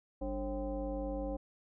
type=tone with frequency modulation; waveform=sine; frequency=293.7 Hz; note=D4; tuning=in tune; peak=-34 dBFS; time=0.21-1.37 s; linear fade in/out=10 ms; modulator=244 Hz; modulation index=1.5; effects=none